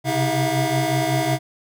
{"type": "tone cluster", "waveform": "square", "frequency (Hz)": [130.2, 135.6, 320.1, 658, 716], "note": ["C3", "C#3", "D#4", "E5", "F5"], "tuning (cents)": [-8, -38, 49, -3, 43], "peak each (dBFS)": -26, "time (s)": [0.04, 1.39], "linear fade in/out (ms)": 50, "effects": []}